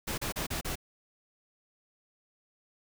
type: noise bursts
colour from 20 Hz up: pink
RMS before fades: -34 dBFS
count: 5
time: 0.07-0.756 s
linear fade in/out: 10 ms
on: 110 ms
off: 34 ms
effects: none